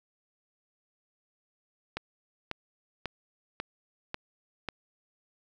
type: click train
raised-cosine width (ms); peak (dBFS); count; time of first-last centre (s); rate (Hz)
0.3; -17; 6; 1.97-4.687; 1.84
effects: none